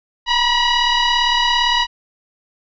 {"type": "tone with frequency modulation", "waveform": "sine", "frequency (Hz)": 987.8, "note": "B5", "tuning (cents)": 0, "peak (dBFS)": -13, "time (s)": [0.26, 1.87], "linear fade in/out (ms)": 50, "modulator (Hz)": 969, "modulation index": 3.4, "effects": []}